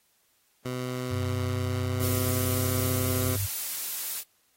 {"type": "tone with pitch glide", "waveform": "15% pulse", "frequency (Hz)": [126.1, 127.86], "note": ["B2", "C3"], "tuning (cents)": [36, -40], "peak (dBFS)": -24, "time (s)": [0.65, 3.36], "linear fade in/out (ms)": 5, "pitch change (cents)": 24, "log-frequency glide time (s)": [1.58, 2.88]}
{"type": "tone with vibrato", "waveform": "sine", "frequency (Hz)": 96.4, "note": "G2", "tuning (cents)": -28, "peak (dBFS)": -28, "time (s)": [1.1, 3.47], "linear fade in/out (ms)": 20, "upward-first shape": "square", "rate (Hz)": 4.9, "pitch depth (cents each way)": 28}
{"type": "noise", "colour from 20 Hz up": "blue", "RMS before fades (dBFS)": -32, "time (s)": [1.99, 4.24], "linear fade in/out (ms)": 50}
{"effects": ["white hiss -68 dBFS RMS until 4.56 s", "AAC 48 kbps"]}